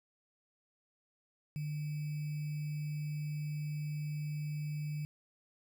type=tone with sample-and-hold; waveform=sine; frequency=150 Hz; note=D3; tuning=37 cents sharp; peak=-35 dBFS; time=1.56-5.05 s; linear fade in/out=0 ms; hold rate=2450 Hz; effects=none